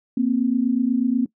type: tone pair together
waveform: sine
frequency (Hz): 234.9 / 263.1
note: A#3 / C4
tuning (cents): +13 / +10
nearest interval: major second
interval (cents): 197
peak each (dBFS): -20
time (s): 0.17-1.26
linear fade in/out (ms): 5
effects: noise-tail reverb RT60 0.1 s tail -21 dB re dry